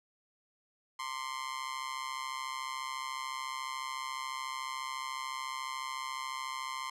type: tone with amplitude modulation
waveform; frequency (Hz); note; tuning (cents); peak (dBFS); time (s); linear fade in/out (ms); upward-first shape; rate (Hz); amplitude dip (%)
sawtooth; 1046.5; C6; 0; -29; 0.99-6.9; 5; sine; 134; 85
effects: low-pass 9000 Hz 12 dB/octave